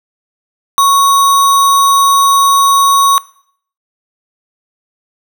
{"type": "tone with sample-and-hold", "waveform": "sine", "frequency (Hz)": 1108.7, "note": "C#6", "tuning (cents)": 0, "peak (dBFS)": -5, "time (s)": [0.78, 3.18], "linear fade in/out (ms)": 0, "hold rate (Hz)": 4900, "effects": ["noise-tail reverb RT60 0.6 s tail -21 dB re dry"]}